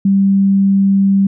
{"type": "tone", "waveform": "sine", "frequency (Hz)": 196, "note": "G3", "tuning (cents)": 0, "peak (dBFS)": -8, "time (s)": [0.05, 1.27], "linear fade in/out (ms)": 5, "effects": []}